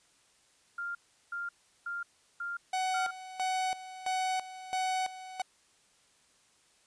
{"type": "tone bursts", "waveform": "sine", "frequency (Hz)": 1396.9, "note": "F6", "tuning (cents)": 0, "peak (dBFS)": -34, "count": 5, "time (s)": [0.78, 3.11], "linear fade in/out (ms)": 5, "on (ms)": 170, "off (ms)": 370}
{"type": "tone with tremolo", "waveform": "45% pulse", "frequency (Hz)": 748, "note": "F#5", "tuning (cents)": 19, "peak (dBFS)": -29, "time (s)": [2.73, 5.42], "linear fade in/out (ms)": 5, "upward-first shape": "square", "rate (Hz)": 1.5, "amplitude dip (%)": 80}
{"effects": ["white hiss -66 dBFS RMS until 6.86 s", "resampled to 22050 Hz"]}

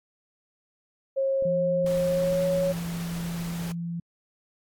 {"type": "tone with pitch glide", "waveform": "sine", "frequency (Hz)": [540, 554.2], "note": ["C#5", "C#5"], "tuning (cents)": [-45, -1], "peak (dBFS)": -22, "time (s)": [1.16, 2.73], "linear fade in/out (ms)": 20, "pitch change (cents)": 44, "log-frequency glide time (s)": [2.06, 2.42]}
{"type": "clicks", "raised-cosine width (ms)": 3, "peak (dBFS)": -30, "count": 3, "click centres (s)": [1.424, 1.846, 2.327]}
{"type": "tone", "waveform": "sine", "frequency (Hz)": 170, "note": "F3", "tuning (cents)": -46, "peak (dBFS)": -29, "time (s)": [1.45, 4], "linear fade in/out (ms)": 5}
{"type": "noise", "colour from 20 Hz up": "pink", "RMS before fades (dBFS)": -40, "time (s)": [1.86, 3.72], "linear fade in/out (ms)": 2}
{"effects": ["AAC 64 kbps"]}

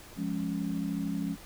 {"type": "chord", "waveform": "sine", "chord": "Db major", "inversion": "first", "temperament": "equal", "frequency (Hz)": [174.61, 207.7, 277.2], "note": ["F3", "Ab3", "Db4"], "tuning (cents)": [0, 0, 0], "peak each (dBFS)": -34, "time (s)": [0.16, 1.37], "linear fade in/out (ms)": 50, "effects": ["pink hiss -50 dBFS RMS until 1.45 s"]}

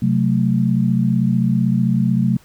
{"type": "chord", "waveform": "sine", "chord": "F# diminished", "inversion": "second", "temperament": "equal with one note detuned", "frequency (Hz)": [130.81, 184.25, 220], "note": ["C3", "F#3", "A3"], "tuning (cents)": [0, -7, 0], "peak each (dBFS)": -18, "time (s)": [0.02, 2.37], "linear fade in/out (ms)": 5, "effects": ["pink hiss -51 dBFS RMS until 2.44 s"]}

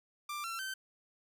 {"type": "tone with pitch steps", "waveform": "sawtooth", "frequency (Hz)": [1184, 1352.2, 1544.4], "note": ["D6", "E6", "G6"], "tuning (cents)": [14, 44, -26], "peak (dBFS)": -34, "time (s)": [0.29, 0.74], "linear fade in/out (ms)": 5, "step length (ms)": 150, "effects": []}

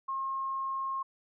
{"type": "tone", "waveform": "sine", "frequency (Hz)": 1074, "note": "C6", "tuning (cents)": 45, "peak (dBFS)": -31, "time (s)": [0.08, 1.03], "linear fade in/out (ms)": 10, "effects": []}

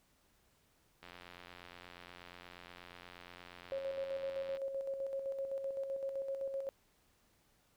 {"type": "click train", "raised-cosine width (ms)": 0.3, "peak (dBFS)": -35, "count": 314, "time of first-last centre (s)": [1.03, 4.571], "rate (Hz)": 88.4}
{"type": "tone with tremolo", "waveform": "sine", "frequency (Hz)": 544, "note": "C#5", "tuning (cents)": -33, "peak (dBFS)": -35, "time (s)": [3.72, 6.69], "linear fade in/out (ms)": 0, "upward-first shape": "square", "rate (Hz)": 7.8, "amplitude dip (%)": 45}
{"effects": ["pink hiss -72 dBFS RMS until 7.76 s"]}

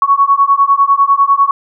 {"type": "beating tone pair", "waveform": "sine", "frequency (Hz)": [1108.7, 1118.7], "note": ["C#6", "C#6"], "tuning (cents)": [0, 15], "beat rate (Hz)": 10, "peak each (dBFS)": -10, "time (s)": [0.02, 1.51], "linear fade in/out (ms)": 2, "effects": []}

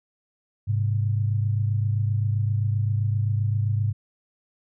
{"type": "tone pair together", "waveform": "sine", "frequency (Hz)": [103.8, 131.46], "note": ["G#2", "C3"], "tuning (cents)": [0, 9], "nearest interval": "major third", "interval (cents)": 409, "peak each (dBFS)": [-21, -28], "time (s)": [0.67, 3.93], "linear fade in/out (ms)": 20, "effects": []}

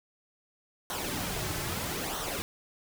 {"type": "noise with flanger", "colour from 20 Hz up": "pink", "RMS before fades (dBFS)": -34, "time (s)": [0.9, 2.42], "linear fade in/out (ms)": 0, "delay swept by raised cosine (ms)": [0.41, 4.31], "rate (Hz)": 0.78, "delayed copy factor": -0.6, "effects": []}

